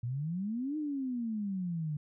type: exponential two-way sweep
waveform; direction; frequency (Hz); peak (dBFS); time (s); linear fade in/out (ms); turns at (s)
sine; up then down; 114.7 to 311.1 to 146.3; -32; 0.03-1.97; 5; 0.77
effects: none